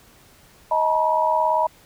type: tone cluster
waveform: sine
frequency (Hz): 630 / 883 / 961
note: D#5 / A5 / B5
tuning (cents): +21 / +6 / -48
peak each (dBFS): -22 / -24 / -19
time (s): 0.71-1.67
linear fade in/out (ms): 5
effects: pink hiss -52 dBFS RMS until 1.85 s